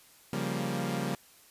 sawtooth chord, G half-diminished seventh, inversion second, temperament equal, 138.59 / 174.61 / 196 / 233.1 Hz, Db3 / F3 / G3 / Bb3, 0 / 0 / 0 / 0 cents, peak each -32 dBFS, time 0.33-1.15 s, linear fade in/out 2 ms, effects white hiss -58 dBFS RMS until 1.5 s + resampled to 32000 Hz

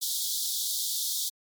pink high-pass noise, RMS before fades -30 dBFS, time 0.01-1.3 s, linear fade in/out 20 ms, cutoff 3400 Hz, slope 96 dB/octave, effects MP3 96 kbps

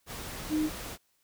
sine tone in noise, 308.2 Hz, D#4, 16 cents flat, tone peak -25 dBFS, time 0.49-0.7 s, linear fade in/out 50 ms, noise pink, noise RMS -40 dBFS, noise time 0.06-0.98 s, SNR +12 dB, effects white hiss -72 dBFS RMS until 1.23 s

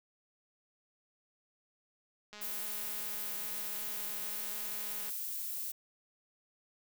click train, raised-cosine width 0.2 ms, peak -32 dBFS, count 579, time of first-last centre 2.33-5.096 s, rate 209 Hz
violet noise, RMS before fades -39 dBFS, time 2.41-5.72 s, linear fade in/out 10 ms
effects none

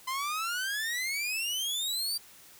sawtooth exponential sweep, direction up, 1020 to 4734 Hz, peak -27 dBFS, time 0.07-2.18 s, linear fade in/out 10 ms, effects white hiss -54 dBFS RMS until 2.59 s

